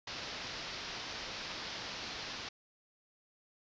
white low-pass noise, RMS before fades -43 dBFS, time 0.07-2.49 s, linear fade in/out 5 ms, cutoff 5500 Hz, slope 48 dB/octave, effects resampled to 16000 Hz

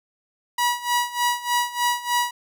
sawtooth tone with tremolo, 968 Hz, B5, 35 cents flat, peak -14 dBFS, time 0.58-2.31 s, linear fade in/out 5 ms, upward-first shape sine, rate 3.3 Hz, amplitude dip 85%, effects none

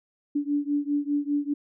sine beating tone pair, 287.5 / 292.5 Hz, D4 / D4, -37 / -7 cents, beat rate 5 Hz, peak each -26 / -27 dBFS, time 0.35-1.54 s, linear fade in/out 10 ms, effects none

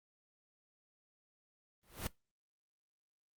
pink noise with exponential growth, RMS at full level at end -35 dBFS, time 1.83-2.07 s, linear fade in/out 2 ms, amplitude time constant 52 ms, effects noise-tail reverb RT60 0.2 s tail -21 dB re dry + Opus 32 kbps

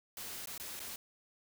white noise with dropouts, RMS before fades -44 dBFS, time 0.17-0.96 s, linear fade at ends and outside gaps 2 ms, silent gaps 0.458-0.472 / 0.579-0.598 / 0.795-0.801 s, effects none

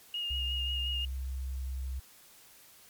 sine tone with vibrato, 2849 Hz, F7, 34 cents sharp, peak -32 dBFS, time 0.14-1.05 s, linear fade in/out 2 ms, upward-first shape triangle, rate 5.6 Hz, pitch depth 24 cents each way
sine tone, 65.41 Hz, C2, in tune, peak -33 dBFS, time 0.3-2 s, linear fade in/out 10 ms
effects white hiss -57 dBFS RMS until 2.89 s + MP3 96 kbps

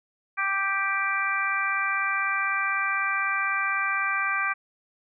harmonic tone, 392 Hz, G4, in tune, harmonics 2 / 3 / 4 / 5 / 6, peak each -37 / -28 / -28 / -32 / -29 dBFS, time 0.37-4.54 s, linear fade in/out 20 ms, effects none

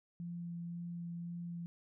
sine tone with vibrato, 171.6 Hz, F3, 30 cents flat, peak -40 dBFS, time 0.2-1.66 s, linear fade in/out 0 ms, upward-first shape sine, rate 1.9 Hz, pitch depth 9 cents each way, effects none

